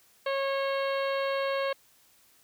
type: harmonic tone with a mistuned harmonic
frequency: 547 Hz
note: C#5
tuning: 23 cents flat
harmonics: 1 / 2 / 3 / 4 / 5 / 6 / 7 / 8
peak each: -28 / -34 / -38 / -40 / -42 / -44 / -45 / -46 dBFS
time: 0.26-1.73 s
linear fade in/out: 5 ms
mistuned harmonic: 6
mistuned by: -45 cents
effects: white hiss -62 dBFS RMS until 2.43 s